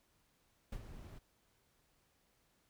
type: noise with ADSR envelope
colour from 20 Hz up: brown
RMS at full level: -41 dBFS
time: 0.72-1.19 s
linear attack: 6 ms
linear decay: 60 ms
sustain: -10 dB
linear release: 11 ms
effects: pink hiss -75 dBFS RMS until 2.69 s